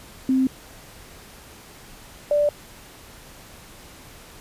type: tone pair in turn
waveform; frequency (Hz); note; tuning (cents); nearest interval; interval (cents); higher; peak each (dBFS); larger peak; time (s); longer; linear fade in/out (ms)
sine; 261.6 / 587.3; C4 / D5; 0 / 0; octave + major second; 1400; second; -16; neither; 0.29-0.47 / 2.31-2.49; neither; 2
effects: pink hiss -45 dBFS RMS until 4.4 s + resampled to 32000 Hz